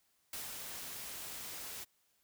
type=noise with ADSR envelope; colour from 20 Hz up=white; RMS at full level=-42 dBFS; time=0.33-1.85 s; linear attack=3 ms; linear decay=170 ms; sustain=-3 dB; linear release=21 ms; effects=white hiss -75 dBFS RMS until 2.23 s